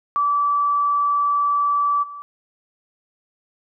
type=tone with level steps; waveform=sine; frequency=1156 Hz; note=D6; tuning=28 cents flat; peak=-16 / -32 dBFS; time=0.16-2.22 s; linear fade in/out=0 ms; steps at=2.02 s; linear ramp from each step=20 ms; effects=none